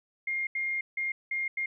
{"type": "tone bursts at uneven times", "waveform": "sine", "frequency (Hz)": 2124, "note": "C7", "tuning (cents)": 25, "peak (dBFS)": -28, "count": 5, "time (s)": [[0.27, 0.47], [0.55, 0.81], [0.97, 1.12], [1.31, 1.48], [1.57, 1.66]], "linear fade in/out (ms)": 5, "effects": []}